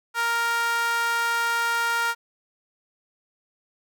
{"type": "tone with high-pass filter", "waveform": "sawtooth", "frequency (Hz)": 466.2, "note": "A#4", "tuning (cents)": 0, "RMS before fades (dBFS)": -24, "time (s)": [0.14, 2.15], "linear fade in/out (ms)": 50, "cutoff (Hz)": 1200, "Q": 5.1, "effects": []}